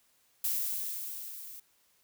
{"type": "noise with level ramp", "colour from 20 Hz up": "violet", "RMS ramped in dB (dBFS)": [-30, -47], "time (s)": [0.44, 1.6], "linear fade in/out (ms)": 5, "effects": ["white hiss -69 dBFS RMS until 2.03 s"]}